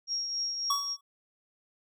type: tone with tremolo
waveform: sine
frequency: 5588 Hz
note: F8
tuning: in tune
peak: -28 dBFS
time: 0.07-0.97 s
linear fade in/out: 50 ms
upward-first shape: triangle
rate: 3.6 Hz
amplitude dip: 45%
type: tone with exponential decay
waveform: square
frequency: 1129 Hz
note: C#6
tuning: 31 cents sharp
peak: -25 dBFS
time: 0.7-1.01 s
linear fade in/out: 5 ms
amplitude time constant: 67 ms
effects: none